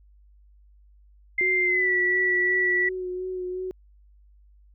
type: tone with pitch glide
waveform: sine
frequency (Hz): 2093 to 1952.8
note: C7 to B6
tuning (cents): 0 to -20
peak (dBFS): -20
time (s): 1.38-2.89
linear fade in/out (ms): 5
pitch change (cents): -120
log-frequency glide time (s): 1.65-1.9
type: tone with vibrato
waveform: sine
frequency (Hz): 367.4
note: F#4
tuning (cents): -12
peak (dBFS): -28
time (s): 1.41-3.71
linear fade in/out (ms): 0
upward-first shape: sine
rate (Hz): 2.8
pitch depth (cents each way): 22
effects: added 50 Hz sine -52 dBFS peak until 4.74 s